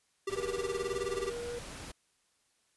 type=tone with tremolo; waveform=square; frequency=392 Hz; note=G4; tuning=in tune; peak=-31 dBFS; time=0.27-1.32 s; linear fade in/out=5 ms; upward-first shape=sine; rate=19 Hz; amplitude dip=100%
type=noise; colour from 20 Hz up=pink; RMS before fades=-45 dBFS; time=0.29-1.92 s; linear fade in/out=10 ms
type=tone with vibrato; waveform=triangle; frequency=476.8 Hz; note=A#4; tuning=39 cents sharp; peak=-35 dBFS; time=0.36-1.59 s; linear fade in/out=5 ms; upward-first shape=sine; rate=1.9 Hz; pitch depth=9 cents each way
effects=white hiss -73 dBFS RMS until 2.76 s + resampled to 24000 Hz